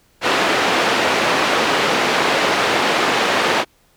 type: band-pass noise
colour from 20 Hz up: pink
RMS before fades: -17 dBFS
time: 0.21-3.65 s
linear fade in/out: 50 ms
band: 370 to 3400 Hz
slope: 12 dB/octave
effects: pink hiss -57 dBFS RMS until 3.96 s